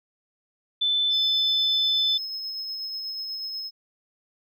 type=tone; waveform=sine; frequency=3520 Hz; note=A7; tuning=in tune; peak=-20 dBFS; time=0.81-2.18 s; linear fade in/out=10 ms
type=tone with tremolo; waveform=triangle; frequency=5170 Hz; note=E8; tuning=34 cents flat; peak=-28 dBFS; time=1.1-3.71 s; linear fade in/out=50 ms; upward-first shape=sine; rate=8.2 Hz; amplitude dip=25%
effects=none